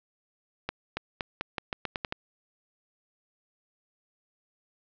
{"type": "accelerating click train", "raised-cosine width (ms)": 0.3, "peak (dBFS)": -14, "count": 10, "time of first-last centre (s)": [0.69, 2.124], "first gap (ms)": 280, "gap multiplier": 0.85, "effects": ["low-pass 5000 Hz 12 dB/octave"]}